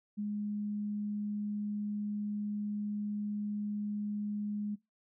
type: tone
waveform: sine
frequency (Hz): 207.7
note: G#3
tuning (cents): 0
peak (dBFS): -33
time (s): 0.17-4.76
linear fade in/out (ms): 20
effects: noise-tail reverb RT60 0.2 s tail -22 dB re dry